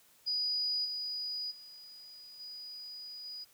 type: tone with level steps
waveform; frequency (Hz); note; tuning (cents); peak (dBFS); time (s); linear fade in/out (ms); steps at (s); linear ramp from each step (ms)
sine; 4925; D#8; -19; -30 / -35 / -49 / -43 / -41; 0.26-3.45; 20; 0.84 / 1.5 / 2.39 / 3.24; 20
effects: white hiss -64 dBFS RMS until 3.53 s